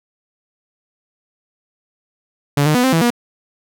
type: tone with pitch steps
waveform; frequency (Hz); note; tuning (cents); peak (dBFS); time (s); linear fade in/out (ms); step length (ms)
sawtooth; 143.4 / 152.3 / 247.4 / 261.7 / 164.1 / 239.6; D3 / D#3 / B3 / C4 / E3 / A#3; -41 / -37 / +3 / 0 / -8 / +48; -8; 2.57-3.104; 5; 89
effects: none